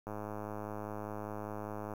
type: click train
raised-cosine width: 1 ms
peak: -27 dBFS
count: 197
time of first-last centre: 0.07-1.937 s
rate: 105 Hz
effects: 9-bit